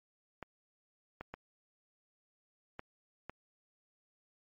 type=clicks; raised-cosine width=0.5 ms; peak=-27 dBFS; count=5; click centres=0.427 / 1.21 / 1.34 / 2.794 / 3.296 s; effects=MP3 48 kbps